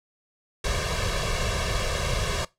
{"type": "noise with comb filter", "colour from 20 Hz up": "pink", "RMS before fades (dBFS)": -26, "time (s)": [0.64, 2.45], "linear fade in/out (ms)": 5, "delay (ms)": 1.8, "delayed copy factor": 0.95, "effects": ["noise-tail reverb RT60 0.2 s tail -20 dB re dry", "low-pass 7000 Hz 12 dB/octave"]}